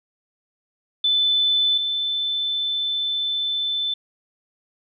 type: tone pair in turn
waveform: sine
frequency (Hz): 3512 / 3525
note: A7 / A7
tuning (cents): -4 / +2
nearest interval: unison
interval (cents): 6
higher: second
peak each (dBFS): -16 / -21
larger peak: first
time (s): 1.04-1.78 / 1.78-3.94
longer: second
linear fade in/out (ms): 5
effects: none